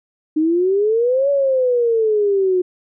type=exponential two-way sweep; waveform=sine; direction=up then down; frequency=303.7 to 570 to 359.5 Hz; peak=-13 dBFS; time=0.36-2.62 s; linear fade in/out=10 ms; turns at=1.3 s; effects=none